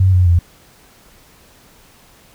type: tone with pitch steps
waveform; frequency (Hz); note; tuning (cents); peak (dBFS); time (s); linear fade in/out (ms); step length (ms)
sine; 94.2 / 90.7 / 86.2; F#2 / F#2 / F2; +32 / -34 / -22; -8; 0-0.39; 5; 130
effects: pink hiss -48 dBFS RMS until 2.34 s